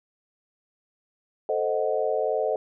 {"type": "chord", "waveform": "sine", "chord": "A diminished seventh", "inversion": "none", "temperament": "equal", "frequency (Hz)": [440, 523.3, 622.3, 740], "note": ["A4", "C5", "Eb5", "Gb5"], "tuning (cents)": [0, 0, 0, 0], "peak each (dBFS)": [-27, -28, -27, -31], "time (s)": [1.49, 2.56], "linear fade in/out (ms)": 2, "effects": []}